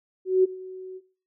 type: tone with ADSR envelope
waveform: sine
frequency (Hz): 373.5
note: F#4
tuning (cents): +16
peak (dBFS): -13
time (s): 0.25-1.01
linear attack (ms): 190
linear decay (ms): 19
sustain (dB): -22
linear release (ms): 44
effects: noise-tail reverb RT60 0.4 s tail -19 dB re dry